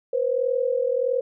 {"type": "tone pair together", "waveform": "sine", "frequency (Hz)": [485.5, 527], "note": ["B4", "C5"], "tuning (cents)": [-30, 12], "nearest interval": "minor second", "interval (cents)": 142, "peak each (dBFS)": -23, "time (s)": [0.13, 1.21], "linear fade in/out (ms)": 5, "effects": []}